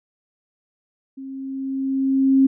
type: tone with level ramp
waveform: sine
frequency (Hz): 268.3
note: C4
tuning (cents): +44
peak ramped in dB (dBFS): -32 to -10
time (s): 1.17-2.47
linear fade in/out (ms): 10
effects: none